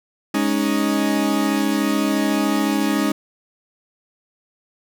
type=chord; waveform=40% pulse; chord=Ab suspended fourth; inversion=none; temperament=equal; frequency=207.7 / 277.2 / 311.1 Hz; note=Ab3 / Db4 / Eb4; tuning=0 / 0 / 0 cents; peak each=-21 dBFS; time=0.34-3.12 s; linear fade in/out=5 ms; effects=none